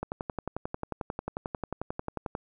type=click train; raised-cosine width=1 ms; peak=-18 dBFS; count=27; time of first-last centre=0.03-2.351 s; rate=11.2 Hz; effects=none